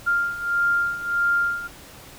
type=beating tone pair; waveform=sine; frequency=1396.9 / 1398.5 Hz; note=F6 / F6; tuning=0 / +2 cents; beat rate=1.6 Hz; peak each=-25 / -21 dBFS; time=0.06-1.68 s; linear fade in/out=20 ms; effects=pink hiss -44 dBFS RMS until 2.18 s